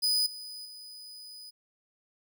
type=tone with level steps; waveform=40% pulse; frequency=4978 Hz; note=D#8; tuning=in tune; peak=-23 / -39 / -43 dBFS; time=0.02-1.51 s; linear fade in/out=20 ms; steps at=0.26 / 0.65 s; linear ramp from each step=5 ms; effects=none